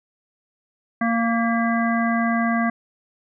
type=harmonic tone with a mistuned harmonic; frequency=231 Hz; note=A#3; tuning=16 cents flat; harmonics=1 / 3 / 5 / 7 / 9; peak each=-20 / -25 / -27 / -28 / -30 dBFS; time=1.01-2.7 s; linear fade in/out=5 ms; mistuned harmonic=9; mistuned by=-69 cents; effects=none